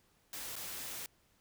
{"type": "noise with dropouts", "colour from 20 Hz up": "white", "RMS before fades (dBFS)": -43, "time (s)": [0.33, 1.06], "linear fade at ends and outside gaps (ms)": 1, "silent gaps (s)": [0.556, 0.563], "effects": ["pink hiss -71 dBFS RMS until 1.4 s"]}